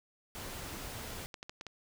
pink noise, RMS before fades -43 dBFS, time 0.35-1.26 s, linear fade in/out 0 ms
clicks, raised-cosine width 0.2 ms, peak -26 dBFS, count 5, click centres 1.342 / 1.429 / 1.495 / 1.611 / 1.667 s
effects none

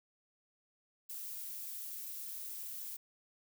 violet noise, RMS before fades -44 dBFS, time 1.09-2.97 s, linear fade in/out 10 ms, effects none

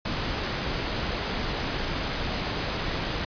pink noise, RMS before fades -29 dBFS, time 0.05-3.25 s, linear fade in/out 5 ms, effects resampled to 11025 Hz

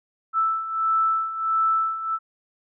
sine beating tone pair, 1318.5 / 1320 Hz, E6 / E6, 0 / +2 cents, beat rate 1.5 Hz, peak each -26 / -21 dBFS, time 0.33-2.19 s, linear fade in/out 50 ms, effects none

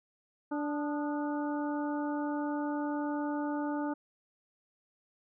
harmonic tone with a mistuned harmonic, 293.1 Hz, D4, 3 cents flat, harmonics 1 / 2 / 3 / 4 / 5, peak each -32 / -40 / -39 / -45 / -46 dBFS, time 0.51-3.94 s, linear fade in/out 10 ms, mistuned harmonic 4, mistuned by +76 cents, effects none

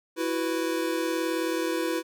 square chord, E suspended second, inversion none, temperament equal with one note detuned, 329.6 / 368.5 / 493.9 Hz, E4 / F#4 / B4, 0 / -7 / 0 cents, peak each -29 / -33 / -32 dBFS, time 0.16-2.03 s, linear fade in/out 50 ms, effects none

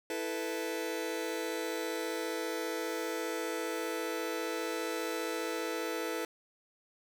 sawtooth chord, E suspended fourth, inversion none, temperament just, 329.6 / 439.5 / 494.4 Hz, E4 / A4 / B4, 0 / -2 / +2 cents, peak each -34 dBFS, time 0.1-6.25 s, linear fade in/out 2 ms, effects none

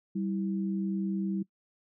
sine tone pair together, 194.45 / 326.8 Hz, G3 / E4, -14 / -15 cents, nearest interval major sixth, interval 899 cents, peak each -29 / -36 dBFS, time 0.15-1.43 s, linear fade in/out 10 ms, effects noise-tail reverb RT60 0.1 s tail -22 dB re dry

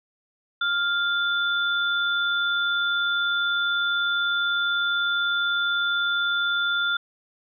sine tone pair together, 1400 / 3516 Hz, F6 / A7, +4 / -2 cents, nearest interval octave + major third, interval 1594 cents, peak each -22 / -27 dBFS, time 0.61-6.97 s, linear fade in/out 5 ms, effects none

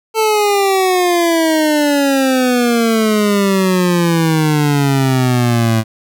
25% pulse exponential sweep, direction down, 445.5 to 110 Hz, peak -7 dBFS, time 0.14-5.84 s, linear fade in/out 50 ms, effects none

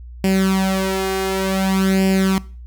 sawtooth tone with flanger, 191.1 Hz, G3, 44 cents flat, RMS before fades -18 dBFS, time 0.24-2.38 s, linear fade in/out 0 ms, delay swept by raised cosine 0.39 to 2.49 ms, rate 0.55 Hz, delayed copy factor +0.75, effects noise-tail reverb RT60 0.4 s tail -20 dB re dry + added 60 Hz sine -33 dBFS peak until 2.66 s

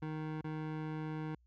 25% pulse tone with dropouts, 155.56 Hz, D#3, in tune, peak -34 dBFS, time 0.02-1.35 s, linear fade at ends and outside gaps 5 ms, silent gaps 0.413-0.442 s, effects added 60 Hz sine -65 dBFS peak until 1.46 s + low-pass 2000 Hz 12 dB/octave

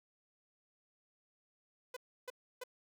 sawtooth tone bursts, 502 Hz, B4, 28 cents sharp, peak -38 dBFS, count 3, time 1.94-2.638 s, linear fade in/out 5 ms, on 26 ms, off 310 ms, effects none

